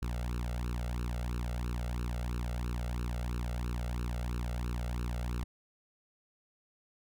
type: tone with flanger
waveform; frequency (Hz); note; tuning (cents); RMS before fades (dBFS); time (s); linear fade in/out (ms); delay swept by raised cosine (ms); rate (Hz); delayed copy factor
sawtooth; 60; B1; -49; -35; 0.02-5.44; 5; 0.72 to 1.49; 3; +0.95
effects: none